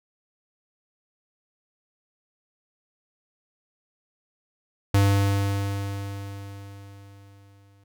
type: tone with exponential decay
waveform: square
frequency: 99.5 Hz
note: G2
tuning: 26 cents sharp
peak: -16 dBFS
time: 4.94-7.84 s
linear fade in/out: 5 ms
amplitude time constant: 630 ms
effects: none